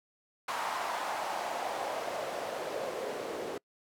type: noise with band-pass filter sweep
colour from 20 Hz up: white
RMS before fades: -36 dBFS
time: 0.48-3.58 s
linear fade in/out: 5 ms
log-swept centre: 970 to 430 Hz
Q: 2.7
effects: noise-tail reverb RT60 0.1 s tail -26 dB re dry